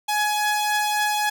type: tone pair together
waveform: sawtooth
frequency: 840 / 1683.7 Hz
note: G#5 / G#6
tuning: +19 / +23 cents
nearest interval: octave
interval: 1204 cents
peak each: -17 / -25 dBFS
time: 0.08-1.3 s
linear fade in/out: 10 ms
effects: none